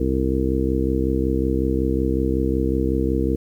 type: harmonic tone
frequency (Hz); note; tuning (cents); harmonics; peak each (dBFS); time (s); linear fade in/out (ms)
65.41; C2; 0; 1 / 2 / 3 / 4 / 5 / 6 / 7; -23 / -28 / -28 / -25 / -24 / -31 / -26; 0-3.36; 5
effects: 9-bit